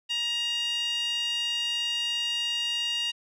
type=tone with band-pass filter; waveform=5% pulse; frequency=943 Hz; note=A#5; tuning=20 cents sharp; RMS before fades=-29 dBFS; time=0.09-3.12 s; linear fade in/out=20 ms; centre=3000 Hz; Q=5.8; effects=resampled to 24000 Hz